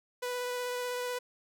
sawtooth tone with vibrato, 493.9 Hz, B4, in tune, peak -29 dBFS, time 0.22-1.19 s, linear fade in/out 10 ms, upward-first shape sine, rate 16 Hz, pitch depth 10 cents each way, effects none

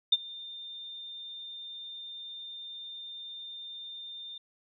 sine tone with ADSR envelope, 3609 Hz, A7, 43 cents sharp, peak -17 dBFS, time 0.12-4.38 s, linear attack 8 ms, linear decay 35 ms, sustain -23 dB, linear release 4 ms, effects none

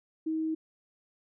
sine tone, 317.7 Hz, D#4, 36 cents sharp, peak -28 dBFS, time 0.26-0.55 s, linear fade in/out 10 ms, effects none

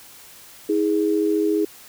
sine tone pair together, 319.9 / 414.2 Hz, D#4 / G#4, +48 / -5 cents, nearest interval major third, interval 447 cents, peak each -20 / -20 dBFS, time 0.69-1.65 s, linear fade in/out 5 ms, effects white hiss -45 dBFS RMS until 1.88 s

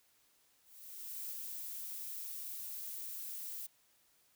violet noise with ADSR envelope, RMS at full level -42 dBFS, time 0.63-3.67 s, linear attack 680 ms, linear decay 7 ms, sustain -2 dB, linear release 12 ms, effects white hiss -71 dBFS RMS until 4.35 s

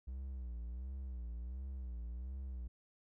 triangle tone with vibrato, 62.2 Hz, B1, 13 cents sharp, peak -39 dBFS, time 0.07-2.68 s, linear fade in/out 10 ms, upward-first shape sine, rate 1.4 Hz, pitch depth 120 cents each way, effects none

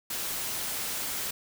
white noise, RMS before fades -33 dBFS, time 0.1-1.31 s, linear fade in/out 5 ms, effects none

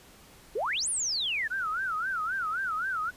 sine exponential two-way sweep, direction up then down, 370.2 to 10210 to 1664 Hz, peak -27 dBFS, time 0.55-1.48 s, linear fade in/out 10 ms, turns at 0.89 s
sine tone with vibrato, 1405 Hz, F6, 10 cents sharp, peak -28 dBFS, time 1.5-3.11 s, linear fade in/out 20 ms, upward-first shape sine, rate 3.8 Hz, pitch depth 210 cents each way
effects pink hiss -54 dBFS RMS until 3.16 s + resampled to 32000 Hz

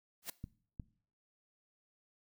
white noise with exponential growth, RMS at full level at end -35 dBFS, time 0.22-0.3 s, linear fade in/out 5 ms, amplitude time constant 17 ms
clicks, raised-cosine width 5 ms, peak -30 dBFS, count 2, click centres 0.441 / 0.798 s
effects noise-tail reverb RT60 0.5 s tail -20 dB re dry

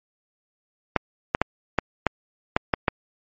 clicks, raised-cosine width 0.5 ms, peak -3 dBFS, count 8, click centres 0.963 / 1.349 / 1.416 / 1.787 / 2.067 / 2.565 / 2.738 / 2.882 s, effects MP3 32 kbps

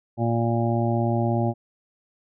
harmonic tone, 116.54 Hz, A#2, in tune, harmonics 1 / 2 / 3 / 5 / 6 / 7, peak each -23 / -26 / -28 / -30 / -31 / -31 dBFS, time 0.17-1.54 s, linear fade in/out 50 ms, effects none

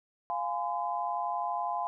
sine chord, F minor, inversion none, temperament equal with one note detuned, 698.5 / 830.6 / 1020.8 Hz, F5 / Ab5 / C6, 0 / 0 / -43 cents, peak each -34 dBFS, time 0.3-1.87 s, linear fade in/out 0 ms, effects none

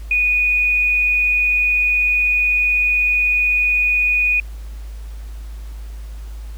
triangle tone with tanh clipping, 2471 Hz, D#7, 13 cents flat, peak -13 dBFS, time 0.11-4.4 s, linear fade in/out 2 ms, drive 2 dB, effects added 53 Hz sine -28 dBFS peak until 6.57 s + pink hiss -48 dBFS RMS until 6.57 s

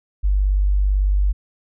sine tone, 49 Hz, G1, in tune, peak -14 dBFS, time 0.23-1.33 s, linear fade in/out 20 ms, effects none

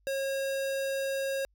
square tone, 543 Hz, C#5, 36 cents flat, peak -30 dBFS, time 0.07-1.45 s, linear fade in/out 0 ms, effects added 50 Hz sine -65 dBFS peak until 1.54 s

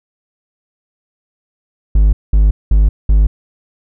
triangle tone bursts, 51.2 Hz, G#1, 24 cents flat, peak -4 dBFS, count 4, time 1.95-3.27 s, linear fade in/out 5 ms, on 180 ms, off 200 ms, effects none

